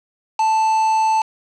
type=tone with quantisation; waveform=triangle; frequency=880 Hz; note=A5; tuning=in tune; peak=-12 dBFS; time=0.39-1.22 s; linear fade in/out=5 ms; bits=4; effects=low-pass 5000 Hz 12 dB/octave